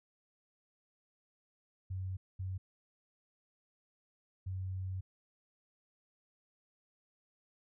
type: tone bursts at uneven times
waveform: sine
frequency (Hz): 93.8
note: F#2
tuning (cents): +24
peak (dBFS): -36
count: 3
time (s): 1.9-2.17 / 2.39-2.58 / 4.46-5.01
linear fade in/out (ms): 10
effects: none